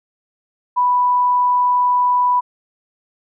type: tone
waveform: sine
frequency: 987.8 Hz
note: B5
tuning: in tune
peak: -12 dBFS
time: 0.76-2.41 s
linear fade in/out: 20 ms
effects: none